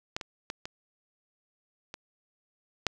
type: clicks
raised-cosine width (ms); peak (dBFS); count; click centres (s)
0.2; -14 / -20 / -17 / -20 / -22 / -8; 6; 0.165 / 0.212 / 0.501 / 0.655 / 1.941 / 2.867
effects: none